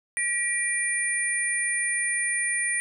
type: tone cluster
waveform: sine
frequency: 1934 / 2367 / 9240 Hz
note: B6 / D7 / D9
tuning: -37 / +13 / -29 cents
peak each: -27 / -31 / -27 dBFS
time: 0.17-2.8 s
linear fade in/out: 0 ms
effects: none